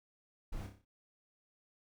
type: noise with echo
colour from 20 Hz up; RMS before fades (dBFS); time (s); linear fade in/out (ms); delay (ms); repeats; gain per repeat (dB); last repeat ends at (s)
brown; -40; 0.52-0.67; 10; 30; 6; -5; 0.85
effects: none